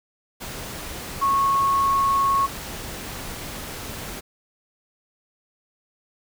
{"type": "tone in noise", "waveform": "sine", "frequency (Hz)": 1100, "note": "C#6", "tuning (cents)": -14, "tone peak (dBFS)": -17, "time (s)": [1.21, 2.47], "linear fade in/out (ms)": 20, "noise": "pink", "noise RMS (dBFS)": -34, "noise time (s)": [0.4, 4.21], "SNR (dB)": 14, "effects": []}